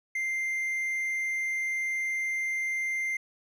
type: tone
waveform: triangle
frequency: 2093 Hz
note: C7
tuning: in tune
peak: -26 dBFS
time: 0.15-3.17 s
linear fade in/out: 5 ms
effects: none